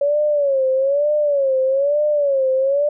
sine tone with vibrato, 560 Hz, C#5, 18 cents sharp, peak -14 dBFS, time 0.01-2.89 s, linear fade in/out 5 ms, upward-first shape sine, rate 1.1 Hz, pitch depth 120 cents each way, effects none

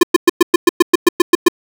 square tone bursts, 349.2 Hz, F4, in tune, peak -4 dBFS, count 12, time 0.01-1.484 s, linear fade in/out 5 ms, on 22 ms, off 110 ms, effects none

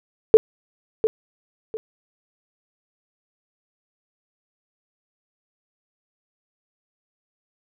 sine tone with echo, 440 Hz, A4, in tune, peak -4 dBFS, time 0.34-0.37 s, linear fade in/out 0 ms, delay 700 ms, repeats 2, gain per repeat -11 dB, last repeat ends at 1.77 s, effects none

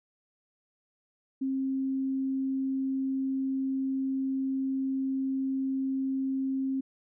sine tone, 266.9 Hz, C4, 35 cents sharp, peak -27 dBFS, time 1.41-6.81 s, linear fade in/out 10 ms, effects none

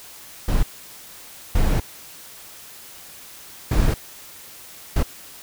brown noise bursts at uneven times, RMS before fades -17 dBFS, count 4, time 0.48-0.63 / 1.55-1.8 / 3.71-3.94 / 4.96-5.03 s, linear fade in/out 5 ms, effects white hiss -42 dBFS RMS until 5.42 s

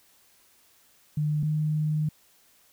sine tone pair in turn, 150.7 / 153.16 Hz, D3 / D#3, +45 / -27 cents, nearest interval unison, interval 28 cents, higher second, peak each -23 dBFS, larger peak neither, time 1.17-1.43 / 1.43-2.09 s, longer second, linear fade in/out 5 ms, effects white hiss -61 dBFS RMS until 2.72 s

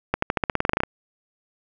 accelerating click train, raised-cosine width 0.5 ms, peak -5 dBFS, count 14, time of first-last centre 0.14-0.835 s, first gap 84 ms, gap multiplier 0.92, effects none

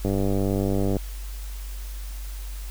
click train, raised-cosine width 2 ms, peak -12 dBFS, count 91, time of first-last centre 0.05-0.967 s, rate 98.1 Hz, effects added 48 Hz sine -31 dBFS peak until 2.7 s + white hiss -45 dBFS RMS until 2.7 s

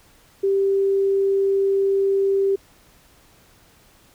sine tone, 392 Hz, G4, in tune, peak -16 dBFS, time 0.43-2.56 s, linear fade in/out 10 ms, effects pink hiss -54 dBFS RMS until 4.14 s

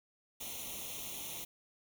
white noise with comb filter, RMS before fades -43 dBFS, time 0.4-1.45 s, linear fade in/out 10 ms, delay 0.31 ms, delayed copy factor +0.85, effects none

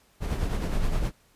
brown noise with tremolo, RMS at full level -24 dBFS, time 0.2-1.12 s, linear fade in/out 50 ms, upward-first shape sine, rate 9.6 Hz, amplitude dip 45%, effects pink hiss -62 dBFS RMS until 1.35 s + resampled to 32000 Hz

